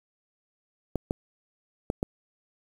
clicks, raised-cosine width 2 ms, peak -13 dBFS, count 4, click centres 0.957 / 1.109 / 1.901 / 2.029 s, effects 7-bit

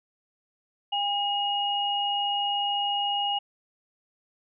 sine tone pair together, 808 / 2877 Hz, G#5 / F#7, -48 / -49 cents, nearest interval octave + minor seventh, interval 2199 cents, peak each -27 dBFS, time 0.92-3.39 s, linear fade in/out 10 ms, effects none

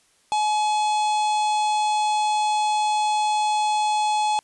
harmonic tone, 849 Hz, G#5, 38 cents sharp, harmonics 1 / 3 / 4 / 5 / 6 / 7 / 8 / 9 / 10, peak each -19 / -34 / -34 / -37 / -46 / -44 / -41 / -44 / -39 dBFS, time 0.32-4.39 s, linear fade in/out 0 ms, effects white hiss -61 dBFS RMS until 4.43 s + resampled to 24000 Hz

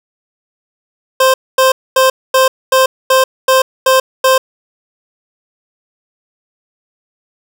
25% pulse tone bursts, 523.3 Hz, C5, in tune, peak -3 dBFS, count 9, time 1.2-4.38 s, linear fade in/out 5 ms, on 140 ms, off 240 ms, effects none

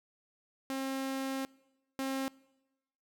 sawtooth tone pair in turn, 267.7 / 267.7 Hz, C4 / C4, +40 / +40 cents, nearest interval unison, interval 0 cents, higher neither, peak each -30 / -29 dBFS, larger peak second, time 0.7-1.45 / 1.99-2.28 s, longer first, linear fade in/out 0 ms, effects noise-tail reverb RT60 1.0 s tail -23 dB re dry

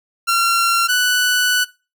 sawtooth tone pair in turn, 1369 / 1485.9 Hz, F6 / F#6, -35 / +7 cents, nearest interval minor second, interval 142 cents, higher second, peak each -10 dBFS, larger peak neither, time 0.27-0.88 / 0.88-1.65 s, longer second, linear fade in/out 20 ms, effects noise-tail reverb RT60 0.3 s tail -20 dB re dry

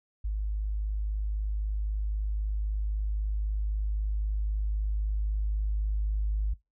sine tone with level ramp, 51.91 Hz, G#1, in tune, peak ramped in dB -27 to -24 dBFS, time 0.24-6.54 s, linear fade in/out 10 ms, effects noise-tail reverb RT60 0.2 s tail -21 dB re dry + tanh soft clip ceiling -20 dBFS

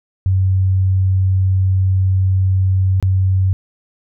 sine tone with dropouts, 94.5 Hz, F#2, 37 cents sharp, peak -11 dBFS, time 0.26-3.53 s, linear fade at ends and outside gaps 0 ms, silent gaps 3-3.026 s, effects none

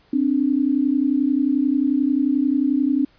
sine tone pair together, 262.4 / 293.7 Hz, C4 / D4, +5 / 0 cents, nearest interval major second, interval 195 cents, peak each -19 dBFS, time 0.13-3.05 s, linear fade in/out 5 ms, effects pink hiss -57 dBFS RMS until 3.18 s + resampled to 11025 Hz

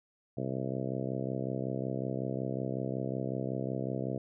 harmonic tone, 65.41 Hz, C2, in tune, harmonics 2 / 3 / 4 / 5 / 6 / 7 / 8 / 9 / 10, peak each -37 / -39 / -40 / -41 / -42 / -42 / -43 / -44 / -44 dBFS, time 0.37-4.18 s, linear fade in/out 5 ms, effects none

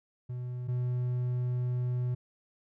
triangle tone pair in turn, 124 / 124 Hz, B2 / B2, +7 / +7 cents, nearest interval unison, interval 0 cents, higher neither, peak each -32 / -26 dBFS, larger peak second, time 0.29-0.68 / 0.68-2.15 s, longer second, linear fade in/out 10 ms, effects none

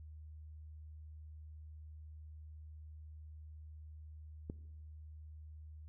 click, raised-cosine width 3 ms, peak -29 dBFS, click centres 4.499 s, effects noise-tail reverb RT60 1.0 s tail -19 dB re dry + added 77 Hz sine -49 dBFS peak until 5.88 s

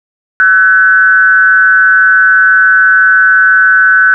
sine tone with frequency modulation, 1509 Hz, F#6, 34 cents sharp, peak -3 dBFS, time 0.4-4.14 s, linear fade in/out 0 ms, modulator 178 Hz, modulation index 0.58, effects none

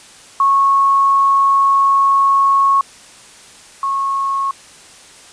sine tone pair in turn, 1100 / 1095.3 Hz, C#6 / C#6, -14 / -21 cents, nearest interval unison, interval 7 cents, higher first, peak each -9 / -15 dBFS, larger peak first, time 0.4-2.81 / 3.83-4.51 s, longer first, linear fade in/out 2 ms, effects white hiss -41 dBFS RMS until 5.32 s + resampled to 22050 Hz

